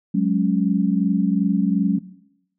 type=chord; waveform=sine; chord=F# suspended second; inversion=none; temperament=equal; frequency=185 / 207.7 / 277.2 Hz; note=F#3 / G#3 / C#4; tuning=0 / 0 / 0 cents; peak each=-19 / -20 / -23 dBFS; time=0.14-1.99 s; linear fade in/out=10 ms; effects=noise-tail reverb RT60 0.8 s tail -17 dB re dry